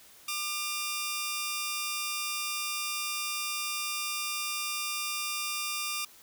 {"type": "tone pair together", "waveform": "10% pulse", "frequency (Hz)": [1200, 2770], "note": ["D6", "F7"], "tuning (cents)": [37, -15], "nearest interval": "octave + major second", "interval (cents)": 1448, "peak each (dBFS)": [-25, -27], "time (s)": [0.28, 6.05], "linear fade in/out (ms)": 5, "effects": ["white hiss -55 dBFS RMS until 6.22 s"]}